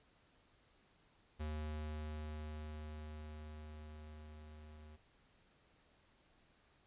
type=tone with level ramp; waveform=square; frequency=76.5 Hz; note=D#2; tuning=29 cents flat; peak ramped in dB=-40 to -55 dBFS; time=1.39-4.97 s; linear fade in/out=20 ms; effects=pink hiss -71 dBFS RMS until 6.86 s + resampled to 8000 Hz